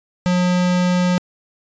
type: tone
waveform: square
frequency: 179.7 Hz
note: F3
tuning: 50 cents sharp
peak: -15 dBFS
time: 0.26-1.18 s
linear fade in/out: 0 ms
effects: resampled to 16000 Hz